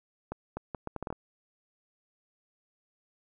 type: accelerating click train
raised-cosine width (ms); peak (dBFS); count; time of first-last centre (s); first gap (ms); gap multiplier
1; -21; 9; 0.32-1.126; 250; 0.71
effects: none